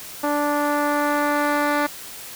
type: tone with low-pass filter sweep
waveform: 10% pulse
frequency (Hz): 292.4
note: D4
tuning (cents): -7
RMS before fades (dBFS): -21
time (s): 0.23-1.87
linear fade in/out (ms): 10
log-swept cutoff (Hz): 1100 to 2700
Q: 0.82
effects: white hiss -37 dBFS RMS until 2.35 s